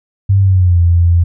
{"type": "tone with pitch glide", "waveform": "sine", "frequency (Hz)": [98, 85.81], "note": ["G2", "F2"], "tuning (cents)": [0, -30], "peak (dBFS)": -6, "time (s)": [0.29, 1.24], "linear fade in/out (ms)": 10, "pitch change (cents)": -230, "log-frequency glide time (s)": [0.41, 0.8], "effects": []}